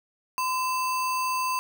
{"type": "tone with sample-and-hold", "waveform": "sine", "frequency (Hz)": 1023, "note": "C6", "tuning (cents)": -39, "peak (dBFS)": -24, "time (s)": [0.38, 1.59], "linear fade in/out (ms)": 0, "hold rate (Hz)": 3675, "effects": []}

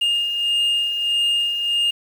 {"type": "beating tone pair", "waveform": "sine", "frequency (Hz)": [2828, 2829.6], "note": ["F7", "F7"], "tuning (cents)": [21, 22], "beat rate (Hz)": 1.6, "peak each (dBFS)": [-24, -16], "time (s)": [0.01, 1.91], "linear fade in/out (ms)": 10, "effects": ["tanh soft clip ceiling -15 dBFS", "7-bit"]}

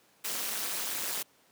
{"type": "noise with amplitude modulation", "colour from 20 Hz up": "white", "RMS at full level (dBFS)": -30, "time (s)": [0.24, 1.23], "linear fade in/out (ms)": 10, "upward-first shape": "sine", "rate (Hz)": 213, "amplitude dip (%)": 95, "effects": ["pink hiss -64 dBFS RMS until 1.51 s", "high-pass 200 Hz 12 dB/octave"]}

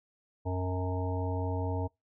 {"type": "harmonic tone with a mistuned harmonic", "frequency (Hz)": 91.8, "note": "F#2", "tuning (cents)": -13, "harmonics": [1, 3, 5, 7, 9, 10], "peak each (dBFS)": [-31, -38, -38, -41, -43, -42], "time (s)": [0.45, 1.88], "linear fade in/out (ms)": 20, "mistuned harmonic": 9, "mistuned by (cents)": 15, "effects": ["noise-tail reverb RT60 0.2 s tail -24 dB re dry"]}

